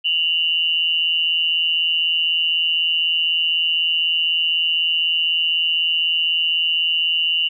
sine tone pair together, 2796 / 2960 Hz, F7 / F#7, +1 / 0 cents, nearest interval minor second, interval 99 cents, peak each -19 dBFS, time 0.04-7.49 s, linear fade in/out 20 ms, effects none

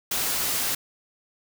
white noise, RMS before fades -26 dBFS, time 0.11-0.75 s, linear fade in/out 5 ms, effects none

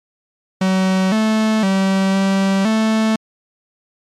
45% pulse tone with pitch steps, 188.5 / 218.3 / 192.5 / 194 / 219.9 Hz, F#3 / A3 / G3 / G3 / A3, +32 / -13 / -31 / -18 / -1 cents, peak -13 dBFS, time 0.61-3.16 s, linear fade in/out 5 ms, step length 510 ms, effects low-pass 7000 Hz 12 dB/octave + MP3 96 kbps

